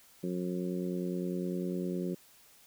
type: harmonic tone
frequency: 89.9 Hz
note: F#2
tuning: 49 cents flat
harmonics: 2 / 3 / 4 / 5 / 6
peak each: -34 / -40 / -37 / -44 / -45 dBFS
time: 0.23-2.15 s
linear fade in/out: 10 ms
effects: white hiss -60 dBFS RMS until 2.66 s